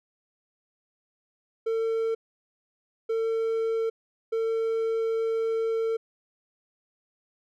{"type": "tone bursts at uneven times", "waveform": "triangle", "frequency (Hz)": 450.7, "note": "A4", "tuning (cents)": 42, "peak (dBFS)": -22, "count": 3, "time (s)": [[1.66, 2.15], [3.09, 3.9], [4.32, 5.97]], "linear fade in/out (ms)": 10, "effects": []}